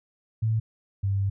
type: tone pair in turn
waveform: sine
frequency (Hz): 110.9 / 98.54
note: A2 / G2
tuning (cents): +14 / +10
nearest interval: major second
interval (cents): 204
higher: first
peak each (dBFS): -21 / -22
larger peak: first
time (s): 0.42-0.6 / 1.03-1.3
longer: second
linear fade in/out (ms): 10
effects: none